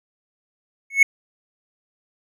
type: tone with exponential growth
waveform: triangle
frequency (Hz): 2200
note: C#7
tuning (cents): -14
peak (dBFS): -4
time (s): 0.9-1.03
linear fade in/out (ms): 5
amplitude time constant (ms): 28
effects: none

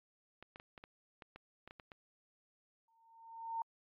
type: clicks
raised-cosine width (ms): 0.3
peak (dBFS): -34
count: 11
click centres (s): 0.426 / 0.559 / 0.599 / 0.778 / 0.839 / 1.222 / 1.36 / 1.676 / 1.709 / 1.798 / 1.918
type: tone with exponential growth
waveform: sine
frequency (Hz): 911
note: A#5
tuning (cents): -40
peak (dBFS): -34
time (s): 2.88-3.62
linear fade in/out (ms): 2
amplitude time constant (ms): 160
effects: low-pass 3000 Hz 12 dB/octave + AAC 48 kbps

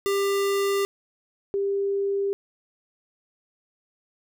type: tone pair in turn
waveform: square / sine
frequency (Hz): 397.2 / 397.2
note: G4 / G4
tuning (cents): +23 / +23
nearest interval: unison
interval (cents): 0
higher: neither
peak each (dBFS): -22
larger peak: neither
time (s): 0.06-0.85 / 1.54-2.33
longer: neither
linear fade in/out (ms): 0
effects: none

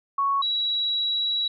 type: tone pair in turn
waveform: sine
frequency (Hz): 1110 / 3893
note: C#6 / B7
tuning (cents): +2 / -26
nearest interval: octave + minor seventh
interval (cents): 2172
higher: second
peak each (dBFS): -20 / -22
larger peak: first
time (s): 0.18-0.42 / 0.42-1.48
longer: second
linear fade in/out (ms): 5
effects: none

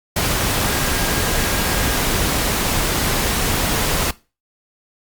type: tone in noise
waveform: sine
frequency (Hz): 1624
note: G#6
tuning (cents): -39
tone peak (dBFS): -30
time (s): 0.66-1.97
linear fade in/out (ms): 5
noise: pink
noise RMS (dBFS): -19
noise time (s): 0.16-4.11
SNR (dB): -14
effects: noise-tail reverb RT60 0.3 s tail -20 dB re dry + Opus 48 kbps

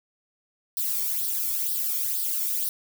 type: noise with flanger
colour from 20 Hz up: violet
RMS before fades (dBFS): -27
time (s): 0.77-2.69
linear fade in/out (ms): 0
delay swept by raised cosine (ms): 0.21 to 0.92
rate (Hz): 2.1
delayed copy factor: +0.65
effects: none

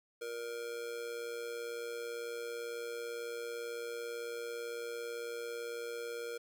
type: tone with amplitude modulation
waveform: square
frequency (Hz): 471.1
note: A#4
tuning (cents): +18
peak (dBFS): -37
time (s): 0.21-6.38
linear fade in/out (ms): 10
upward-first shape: sine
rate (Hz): 118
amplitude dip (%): 60
effects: 12-bit

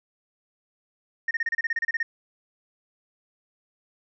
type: tone bursts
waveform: sine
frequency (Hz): 1842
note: A#6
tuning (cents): -21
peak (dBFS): -21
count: 13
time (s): 1.28-2.03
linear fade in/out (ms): 5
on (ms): 30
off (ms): 30
effects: tanh soft clip ceiling -19 dBFS

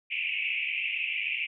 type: band-pass noise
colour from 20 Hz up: white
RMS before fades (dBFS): -31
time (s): 0.1-1.47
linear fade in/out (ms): 20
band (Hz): 2200 to 2800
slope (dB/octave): 96
effects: none

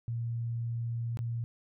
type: tone with dropouts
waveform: sine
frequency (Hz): 116.9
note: A#2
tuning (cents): +5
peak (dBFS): -31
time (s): 0.08-1.44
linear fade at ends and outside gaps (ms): 0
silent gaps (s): 1.172-1.19
effects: none

